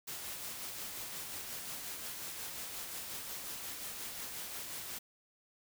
white noise with tremolo, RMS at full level -42 dBFS, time 0.07-4.99 s, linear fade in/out 10 ms, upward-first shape sine, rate 5.6 Hz, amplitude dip 30%, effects none

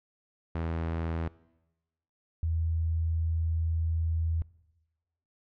sawtooth / sine tone pair in turn, 82.2 / 81.68 Hz, E2 / E2, -4 / -15 cents, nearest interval unison, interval 11 cents, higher first, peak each -26 dBFS, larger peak neither, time 0.55-1.28 / 2.43-4.42 s, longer second, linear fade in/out 0 ms, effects noise-tail reverb RT60 1.0 s tail -21 dB re dry + low-pass 2000 Hz 12 dB/octave

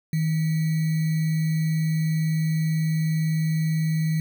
sine tone with sample-and-hold, 159 Hz, D#3, 38 cents sharp, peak -20 dBFS, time 0.13-4.2 s, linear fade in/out 2 ms, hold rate 2100 Hz, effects none

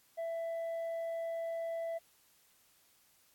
sine tone with tanh clipping, 664 Hz, E5, 12 cents sharp, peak -36 dBFS, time 0.17-1.99 s, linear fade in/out 20 ms, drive 3 dB, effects white hiss -68 dBFS RMS until 3.34 s + AAC 64 kbps

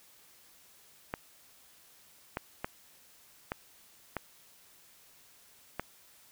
clicks, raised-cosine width 0.5 ms, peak -18 dBFS, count 6, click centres 1.139 / 2.371 / 2.645 / 3.519 / 4.167 / 5.796 s, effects white hiss -60 dBFS RMS until 6.31 s

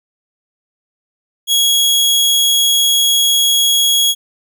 sawtooth tone, 3322 Hz, G#7, in tune, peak -7 dBFS, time 1.47-4.15 s, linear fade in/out 50 ms, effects none

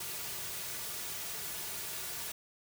white noise with comb filter, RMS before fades -40 dBFS, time 0-2.32 s, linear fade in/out 5 ms, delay 3.8 ms, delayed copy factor -0.6, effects none

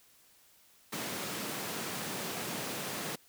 pink high-pass noise, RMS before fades -38 dBFS, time 0.92-3.16 s, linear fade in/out 10 ms, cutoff 140 Hz, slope 24 dB/octave, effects white hiss -63 dBFS RMS until 3.28 s

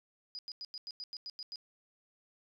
sine tone bursts, 4937 Hz, D#8, 14 cents flat, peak -40 dBFS, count 10, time 0.35-1.558 s, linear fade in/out 0 ms, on 38 ms, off 92 ms, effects none

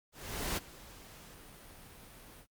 pink noise with ADSR envelope, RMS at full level -34 dBFS, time 0.12-2.47 s, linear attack 450 ms, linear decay 24 ms, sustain -19 dB, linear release 77 ms, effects Opus 48 kbps

